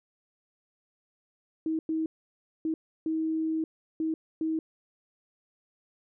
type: tone bursts at uneven times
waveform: sine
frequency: 318.9 Hz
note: D#4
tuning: 43 cents sharp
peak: -26 dBFS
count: 6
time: 1.66-1.79 / 1.89-2.06 / 2.65-2.74 / 3.06-3.64 / 4-4.14 / 4.41-4.59 s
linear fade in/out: 2 ms
effects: none